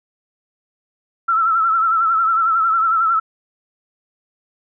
sine tone with vibrato, 1329 Hz, E6, 14 cents sharp, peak -13 dBFS, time 1.28-3.2 s, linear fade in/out 10 ms, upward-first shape triangle, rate 11 Hz, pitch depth 74 cents each way, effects none

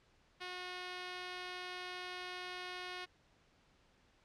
5% pulse tone, 362.5 Hz, F#4, 35 cents flat, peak -31 dBFS, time 0.4-3.06 s, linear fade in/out 20 ms, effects pink hiss -70 dBFS RMS until 4.24 s + low-pass 5000 Hz 12 dB/octave

